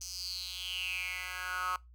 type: tone with high-pass filter sweep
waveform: 10% pulse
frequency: 182.6 Hz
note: F#3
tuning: 23 cents flat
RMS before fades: -38 dBFS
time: 0.01-1.76 s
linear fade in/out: 2 ms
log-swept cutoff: 5800 to 1200 Hz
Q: 7.4
effects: noise-tail reverb RT60 0.2 s tail -22 dB re dry + added 60 Hz sine -53 dBFS peak until 1.94 s